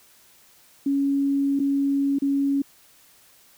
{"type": "tone with dropouts", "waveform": "sine", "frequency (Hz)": 278.3, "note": "C#4", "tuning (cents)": 7, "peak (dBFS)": -19, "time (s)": [0.86, 2.62], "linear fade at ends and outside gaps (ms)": 5, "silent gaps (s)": [[1.593, 1.599], [2.187, 2.22]], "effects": ["white hiss -55 dBFS RMS until 3.57 s"]}